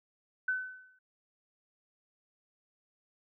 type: tone with exponential decay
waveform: sine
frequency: 1512 Hz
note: F#6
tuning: 37 cents sharp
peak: -26 dBFS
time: 0.48-0.99 s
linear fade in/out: 5 ms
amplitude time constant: 110 ms
effects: none